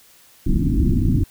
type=low-pass noise; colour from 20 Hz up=pink; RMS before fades=-17 dBFS; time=0.46-1.24 s; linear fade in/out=10 ms; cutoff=340 Hz; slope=96 dB/octave; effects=white hiss -51 dBFS RMS until 1.3 s